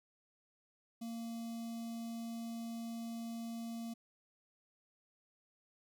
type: tone with notch filter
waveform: square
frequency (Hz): 230.4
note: A#3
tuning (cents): -20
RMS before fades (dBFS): -43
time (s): 1.01-3.94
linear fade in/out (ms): 10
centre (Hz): 1600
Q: 0.51
effects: none